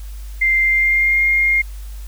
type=tone with pitch glide; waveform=sine; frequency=2093 to 2126 Hz; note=C7 to C7; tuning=0 to +27 cents; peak=-12 dBFS; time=0.41-1.62 s; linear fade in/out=10 ms; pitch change=+27 cents; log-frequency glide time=0.62-1.23 s; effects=added 50 Hz sine -28 dBFS peak until 2.07 s + white hiss -46 dBFS RMS until 2.07 s